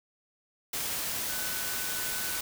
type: tone in noise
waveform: sine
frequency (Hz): 1497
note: F#6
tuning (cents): +20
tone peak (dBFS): -41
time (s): 1.29-2.4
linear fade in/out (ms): 5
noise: white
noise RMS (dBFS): -33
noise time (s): 0.73-2.41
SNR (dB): -11
effects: none